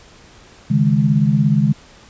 sine chord, C# suspended second, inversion none, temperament equal, 138.59 / 155.56 / 207.7 Hz, C#3 / D#3 / G#3, 0 / 0 / 0 cents, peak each -16 dBFS, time 0.7-1.73 s, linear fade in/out 10 ms, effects pink hiss -45 dBFS RMS until 2.09 s + resampled to 16000 Hz

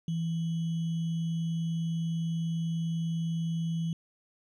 sine tone with sample-and-hold, 164.81 Hz, E3, in tune, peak -28 dBFS, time 0.08-3.93 s, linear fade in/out 2 ms, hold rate 3150 Hz, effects low-pass 6000 Hz 12 dB/octave

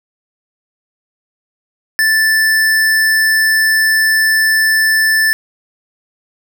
square tone, 1760 Hz, A6, in tune, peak -10 dBFS, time 1.99-5.33 s, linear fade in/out 0 ms, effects none

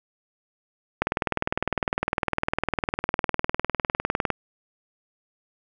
click train, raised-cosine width 0.5 ms, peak -7 dBFS, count 66, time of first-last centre 1.02-4.303 s, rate 19.8 Hz, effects none

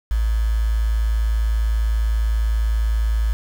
sine tone with quantisation, 55 Hz, A1, in tune, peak -16 dBFS, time 0.11-3.33 s, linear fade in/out 0 ms, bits 6, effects none

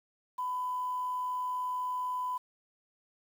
sine tone with quantisation, 1001 Hz, B5, 23 cents sharp, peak -31 dBFS, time 0.38-2.38 s, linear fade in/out 10 ms, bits 9, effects none

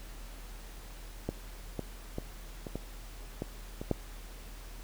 clicks, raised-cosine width 2 ms, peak -18 / -20 / -21 / -25 / -22 / -20 / -24 / -14 dBFS, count 8, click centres 1.29 / 1.793 / 2.184 / 2.668 / 2.756 / 3.421 / 3.815 / 3.913 s, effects added 40 Hz sine -44 dBFS peak until 4.83 s + pink hiss -52 dBFS RMS until 4.83 s

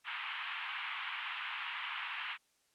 white band-pass noise, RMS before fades -41 dBFS, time 0.04-2.38 s, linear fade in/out 50 ms, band 900 to 3100 Hz, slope 48 dB/octave, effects white hiss -74 dBFS RMS until 2.74 s + low-pass 10000 Hz 12 dB/octave

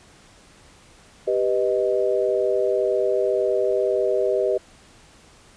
sine chord, G augmented, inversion none, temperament equal, 392 / 493.9 / 622.3 Hz, G4 / B4 / D#5, 0 / 0 / 0 cents, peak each -22 / -23 / -23 dBFS, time 1.27-4.58 s, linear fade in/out 10 ms, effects pink hiss -51 dBFS RMS until 5.56 s + resampled to 22050 Hz

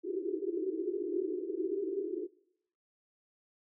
white band-pass noise, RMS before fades -35 dBFS, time 0.03-2.28 s, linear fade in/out 50 ms, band 320 to 410 Hz, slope 96 dB/octave, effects noise-tail reverb RT60 0.8 s tail -23 dB re dry

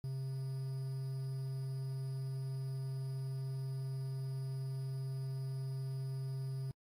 triangle tone with quantisation, 133.2 Hz, C3, 31 cents sharp, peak -35 dBFS, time 0.04-6.71 s, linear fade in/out 0 ms, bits 10, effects AAC 48 kbps

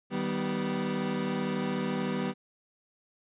30% pulse chord, Eb augmented, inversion none, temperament equal with one note detuned, 155.56 / 193.63 / 246.9 Hz, Eb3 / G3 / B3, 0 / -21 / 0 cents, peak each -35 / -29 / -30 dBFS, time 0.1-2.34 s, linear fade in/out 50 ms, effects resampled to 8000 Hz

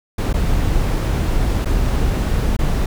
brown noise with dropouts, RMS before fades -17 dBFS, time 0.18-2.86 s, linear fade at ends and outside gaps 5 ms, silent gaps 0.329-0.339 / 1.648-1.656 / 2.567-2.589 s, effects none

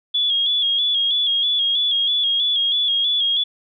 sine tone with vibrato, 3350 Hz, G#7, 14 cents sharp, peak -16 dBFS, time 0.14-3.44 s, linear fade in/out 10 ms, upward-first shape square, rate 3.1 Hz, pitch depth 44 cents each way, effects none

